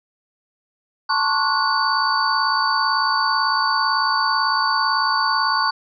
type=tone cluster; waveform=sine; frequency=886 / 1069 / 1127 / 1464 / 4566 Hz; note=A5 / C6 / C#6 / F#6 / D8; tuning=+12 / +37 / +28 / -19 / -50 cents; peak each=-23 dBFS; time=1.09-5.71 s; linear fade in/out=10 ms; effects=none